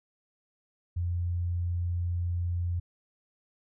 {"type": "tone", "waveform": "sine", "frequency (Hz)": 87.31, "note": "F2", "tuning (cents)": 0, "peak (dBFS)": -27, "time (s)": [0.96, 2.8], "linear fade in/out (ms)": 10, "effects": []}